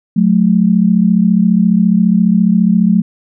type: tone pair together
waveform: sine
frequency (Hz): 182.2 / 216.8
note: F#3 / A3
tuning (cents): -26 / -25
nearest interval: minor third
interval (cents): 301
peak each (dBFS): -10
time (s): 0.16-3.02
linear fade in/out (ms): 10
effects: none